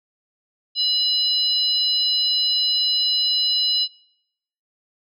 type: tone cluster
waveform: sine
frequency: 2915 / 4042 / 5060 Hz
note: F#7 / B7 / D#8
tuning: -26 / +39 / +28 cents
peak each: -24 / -19 / -24 dBFS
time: 0.75-3.88 s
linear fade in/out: 50 ms
effects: noise-tail reverb RT60 0.8 s tail -25 dB re dry + tanh soft clip ceiling -8 dBFS